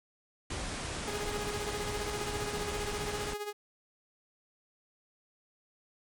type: low-pass noise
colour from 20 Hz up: pink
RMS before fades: -38 dBFS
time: 0.5-3.34 s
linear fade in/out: 5 ms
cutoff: 10000 Hz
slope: 96 dB/octave
type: tone with tremolo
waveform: sawtooth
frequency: 414.9 Hz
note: G#4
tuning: 2 cents flat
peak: -30 dBFS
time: 1.07-3.53 s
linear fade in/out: 10 ms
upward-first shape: sine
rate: 15 Hz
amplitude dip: 65%
effects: none